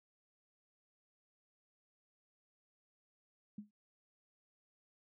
sine tone with exponential decay, 208.1 Hz, G#3, 4 cents sharp, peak -40 dBFS, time 3.58-3.71 s, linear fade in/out 5 ms, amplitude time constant 27 ms, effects none

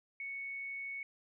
sine tone, 2217 Hz, C#7, in tune, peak -39 dBFS, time 0.2-1.03 s, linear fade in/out 2 ms, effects none

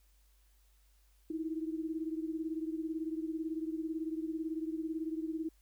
sine beating tone pair, 316.1 / 334.1 Hz, D#4 / E4, +27 / +23 cents, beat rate 18 Hz, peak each -36 / -40 dBFS, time 1.3-5.49 s, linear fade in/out 5 ms, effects added 50 Hz sine -64 dBFS peak until 5.61 s + white hiss -73 dBFS RMS until 5.61 s

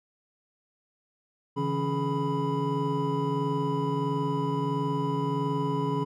triangle tone cluster, 140.6 / 162.1 / 276.7 / 421.5 / 990 Hz, C#3 / E3 / C#4 / G#4 / B5, +25 / -29 / -3 / +26 / +4 cents, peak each -30 dBFS, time 1.56-6.05 s, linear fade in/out 20 ms, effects none

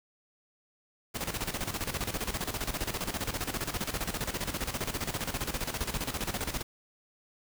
pink noise with tremolo, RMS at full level -32 dBFS, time 1.14-6.63 s, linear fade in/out 20 ms, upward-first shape square, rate 15 Hz, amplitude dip 70%, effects none

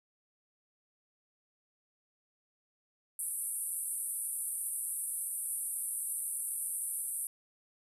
pink band-pass noise, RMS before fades -37 dBFS, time 3.19-7.27 s, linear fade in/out 2 ms, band 8700 to 12000 Hz, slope 96 dB/octave, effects none

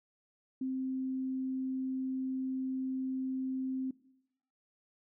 sine tone, 261.6 Hz, C4, in tune, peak -32 dBFS, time 0.61-3.91 s, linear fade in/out 5 ms, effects noise-tail reverb RT60 0.8 s tail -20 dB re dry

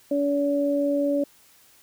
sine tone pair together, 285 / 570 Hz, C#4 / C#5, +48 / +48 cents, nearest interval octave, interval 1200 cents, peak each -23 dBFS, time 0.11-1.24 s, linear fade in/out 5 ms, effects white hiss -56 dBFS RMS until 1.82 s

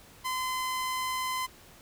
sawtooth tone, 1026 Hz, C6, 34 cents flat, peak -26 dBFS, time 0.24-1.47 s, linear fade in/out 20 ms, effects pink hiss -54 dBFS RMS until 1.81 s

